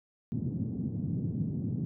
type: band-pass noise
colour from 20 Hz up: white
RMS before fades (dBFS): -33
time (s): 0.32-1.85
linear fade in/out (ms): 0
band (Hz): 110 to 220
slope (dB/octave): 24
effects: none